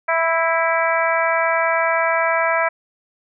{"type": "harmonic tone with a mistuned harmonic", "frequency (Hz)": 329.6, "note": "E4", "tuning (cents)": 0, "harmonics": [2, 3, 4, 5, 6, 7], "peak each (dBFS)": [-20, -22, -23, -24, -25, -25], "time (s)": [0.08, 2.69], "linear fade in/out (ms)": 10, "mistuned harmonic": 5, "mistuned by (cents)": -16, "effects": []}